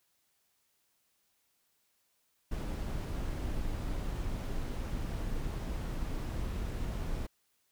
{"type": "noise with amplitude modulation", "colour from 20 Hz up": "brown", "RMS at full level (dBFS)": -34, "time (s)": [2.51, 7.27], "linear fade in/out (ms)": 10, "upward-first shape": "sine", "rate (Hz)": 277, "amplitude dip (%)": 30, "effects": ["white hiss -75 dBFS RMS until 7.71 s"]}